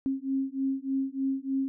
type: beating tone pair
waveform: sine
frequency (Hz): 267.4 / 270.7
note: C4 / C#4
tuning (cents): +38 / -41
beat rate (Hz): 3.3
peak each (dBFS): -30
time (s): 0.06-1.68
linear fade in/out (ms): 0
effects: none